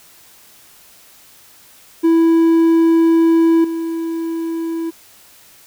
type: tone with level steps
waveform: triangle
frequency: 329.6 Hz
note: E4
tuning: in tune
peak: -7 / -17 dBFS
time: 2.03-4.91 s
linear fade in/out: 20 ms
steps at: 3.64 s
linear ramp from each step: 5 ms
effects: white hiss -46 dBFS RMS until 5.66 s